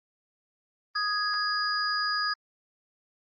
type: tone cluster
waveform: sine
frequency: 1245 / 1666 / 4904 Hz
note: D#6 / G#6 / D#8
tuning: +1 / +5 / -26 cents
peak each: -30 dBFS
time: 0.95-2.34 s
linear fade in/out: 10 ms
effects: Opus 24 kbps